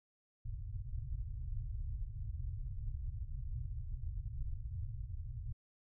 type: low-pass noise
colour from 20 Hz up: pink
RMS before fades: -41 dBFS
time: 0.45-5.53 s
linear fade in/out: 10 ms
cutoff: 130 Hz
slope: 96 dB/octave
effects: none